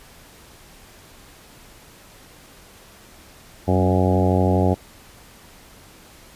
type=harmonic tone with a mistuned harmonic; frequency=92.5 Hz; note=F#2; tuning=in tune; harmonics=1 / 2 / 3 / 4 / 5 / 6 / 7 / 8 / 9; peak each=-19 / -22 / -24 / -25 / -26 / -27 / -27 / -28 / -29 dBFS; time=3.67-4.75 s; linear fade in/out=20 ms; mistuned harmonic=2; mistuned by=+27 cents; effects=pink hiss -47 dBFS RMS until 6.35 s + resampled to 32000 Hz